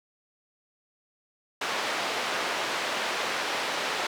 pink band-pass noise, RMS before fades -30 dBFS, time 1.61-4.07 s, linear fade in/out 5 ms, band 540 to 4300 Hz, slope 12 dB/octave, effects none

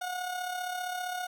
30% pulse tone with amplitude modulation, 726 Hz, F#5, 33 cents flat, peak -28 dBFS, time 0.01-1.27 s, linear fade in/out 10 ms, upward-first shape sine, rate 35.2 Hz, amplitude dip 50%, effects none

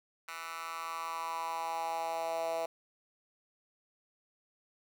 10% pulse tone with high-pass filter sweep, 164.81 Hz, E3, in tune, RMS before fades -37 dBFS, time 0.28-2.66 s, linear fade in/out 5 ms, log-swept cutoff 1500 to 610 Hz, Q 4.4, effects none

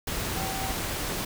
sine tone in noise, 769 Hz, G5, 33 cents flat, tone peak -35 dBFS, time 0.36-0.73 s, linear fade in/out 5 ms, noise pink, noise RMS -31 dBFS, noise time 0.07-1.25 s, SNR -7 dB, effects none

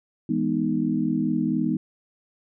sine chord, E major seventh, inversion none, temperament equal, 164.81 / 207.7 / 246.9 / 311.1 Hz, E3 / G#3 / B3 / D#4, 0 / 0 / 0 / 0 cents, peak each -29 / -27 / -25 / -26 dBFS, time 0.29-1.77 s, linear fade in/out 5 ms, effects none

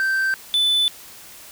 triangle tone pair in turn, 1559 / 3500 Hz, G6 / A7, -10 / -10 cents, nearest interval octave + major second, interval 1400 cents, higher second, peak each -16 / -14 dBFS, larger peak second, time 0-0.34 / 0.54-0.88 s, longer neither, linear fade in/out 0 ms, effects white hiss -42 dBFS RMS until 1.51 s

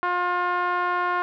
5% pulse tone with low-pass filter, 355.8 Hz, F4, 32 cents sharp, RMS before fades -24 dBFS, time 0.03-1.22 s, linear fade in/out 0 ms, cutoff 1200 Hz, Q 2.9, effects none

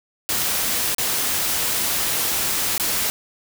white noise with dropouts, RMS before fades -22 dBFS, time 0.29-3.1 s, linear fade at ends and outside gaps 0 ms, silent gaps 0.947-0.983 / 2.779-2.798 s, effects none

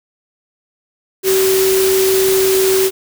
sine tone in noise, 381.5 Hz, G4, 47 cents flat, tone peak -11 dBFS, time 1.23-2.91 s, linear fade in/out 50 ms, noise white, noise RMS -19 dBFS, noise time 1.23-2.91 s, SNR +5 dB, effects none

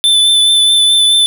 square tone with vibrato, 3520 Hz, A7, in tune, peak -7 dBFS, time 0.04-1.26 s, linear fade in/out 0 ms, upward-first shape triangle, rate 4.7 Hz, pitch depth 22 cents each way, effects none

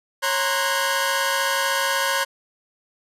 sawtooth tone cluster, 548 / 932 / 1043 / 1481 / 1628 Hz, C#5 / A#5 / C6 / F#6 / G#6, -20 / -1 / -6 / +1 / -35 cents, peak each -23 dBFS, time 0.22-2.25 s, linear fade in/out 20 ms, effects resampled to 32000 Hz

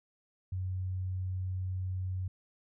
sine tone, 92.8 Hz, F#2, 6 cents sharp, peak -32 dBFS, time 0.52-2.28 s, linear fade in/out 5 ms, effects none

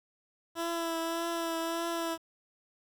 15% pulse tone with vibrato, 333 Hz, E4, 18 cents sharp, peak -25 dBFS, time 0.55-2.18 s, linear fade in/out 50 ms, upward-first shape triangle, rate 1.7 Hz, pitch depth 27 cents each way, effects 10-bit

